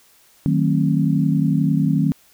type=chord; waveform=sine; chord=D# diminished seventh; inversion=none; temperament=just; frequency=155.56 / 186.68 / 224 / 268.8 Hz; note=D#3 / F#3 / A3 / C4; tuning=0 / +16 / +31 / +47 cents; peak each=-18 / -21 / -23 / -21 dBFS; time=0.46-2.12 s; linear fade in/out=0 ms; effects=white hiss -54 dBFS RMS until 2.33 s